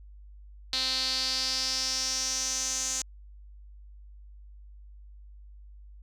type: tone with band-pass filter sweep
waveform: sawtooth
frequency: 260 Hz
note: C4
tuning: 11 cents flat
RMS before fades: -30 dBFS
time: 0.73-3.02 s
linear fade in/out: 2 ms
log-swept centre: 4200 to 6700 Hz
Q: 5.6
effects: added 50 Hz sine -46 dBFS peak until 6.02 s